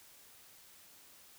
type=silence; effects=white hiss -59 dBFS RMS until 1.38 s